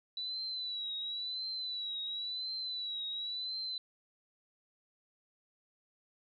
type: tone with vibrato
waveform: sine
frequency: 3951 Hz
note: B7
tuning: in tune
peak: -36 dBFS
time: 0.17-3.78 s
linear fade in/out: 2 ms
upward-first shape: triangle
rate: 0.95 Hz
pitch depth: 78 cents each way
effects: none